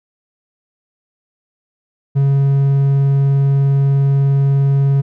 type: tone with vibrato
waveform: triangle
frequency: 138.4 Hz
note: C#3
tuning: 2 cents flat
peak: -8 dBFS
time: 2.15-5.02 s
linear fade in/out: 20 ms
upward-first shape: sine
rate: 20 Hz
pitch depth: 12 cents each way
effects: none